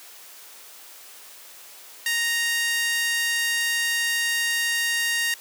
5% pulse tone with high-pass filter, 932.3 Hz, A#5, in tune, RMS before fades -24 dBFS, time 2.06-5.34 s, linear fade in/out 2 ms, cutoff 2000 Hz, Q 4.5, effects white hiss -45 dBFS RMS until 5.4 s + high-pass 400 Hz 12 dB/octave

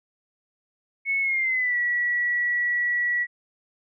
sine tone with pitch glide, 2200 to 1937.5 Hz, C#7 to B6, -14 to -34 cents, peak -21 dBFS, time 1.05-3.27 s, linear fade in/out 50 ms, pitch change -220 cents, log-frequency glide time 1.21-1.78 s, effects none

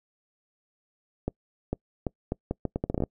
accelerating click train, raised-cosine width 2 ms, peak -14 dBFS, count 14, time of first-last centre 1.28-3.037 s, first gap 450 ms, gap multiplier 0.75, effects noise-tail reverb RT60 0.1 s tail -26 dB re dry

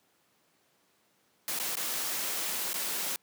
white noise with dropouts, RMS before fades -33 dBFS, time 1.48-3.16 s, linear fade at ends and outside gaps 1 ms, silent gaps 1.59-1.598 / 1.755-1.769 / 2.732-2.741 s, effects pink hiss -69 dBFS RMS until 3.22 s + high-pass 200 Hz 12 dB/octave

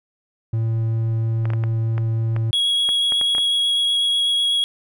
triangle tone, 112.9 Hz, A2, 45 cents sharp, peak -16 dBFS, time 0.53-2.51 s, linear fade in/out 5 ms
clicks, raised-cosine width 0.5 ms, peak -16 dBFS, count 11, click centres 1.455 / 1.503 / 1.535 / 1.638 / 1.98 / 2.364 / 2.89 / 3.122 / 3.213 / 3.35 / 3.382 s
triangle tone with vibrato, 3322 Hz, G#7, in tune, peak -15 dBFS, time 2.53-4.64 s, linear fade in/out 0 ms, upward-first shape sine, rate 8.1 Hz, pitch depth 9 cents each way
effects none

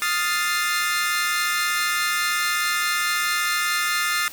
sawtooth chord, F dominant seventh, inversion third, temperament equal, 1244.5 / 1396.9 / 1760 / 2093 Hz, Eb6 / F6 / A6 / C7, 0 / 0 / 0 / 0 cents, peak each -23 dBFS, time 0.02-4.28 s, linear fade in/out 0 ms, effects white hiss -40 dBFS RMS until 4.32 s

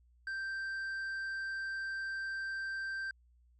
sine tone with tanh clipping, 1568 Hz, G6, in tune, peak -37 dBFS, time 0.27-3.11 s, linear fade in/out 2 ms, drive 5 dB, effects added 60 Hz sine -63 dBFS peak until 3.59 s

